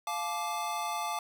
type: chord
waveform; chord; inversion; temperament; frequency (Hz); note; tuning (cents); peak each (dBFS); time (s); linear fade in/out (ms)
square; D minor; first; equal with one note detuned; 698.5 / 863.4 / 1174.7; F5 / A5 / D6; 0 / -33 / 0; -38 / -36 / -37; 0.07-1.19; 2
effects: none